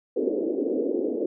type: band-pass noise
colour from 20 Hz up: white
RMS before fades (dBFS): -26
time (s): 0.16-1.26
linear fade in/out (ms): 5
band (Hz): 260 to 490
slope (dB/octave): 48
effects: none